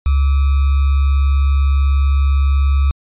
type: tone with sample-and-hold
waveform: sine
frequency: 69.3 Hz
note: C#2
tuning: in tune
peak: -10 dBFS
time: 0.06-2.91 s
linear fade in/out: 0 ms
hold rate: 1225 Hz
effects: resampled to 8000 Hz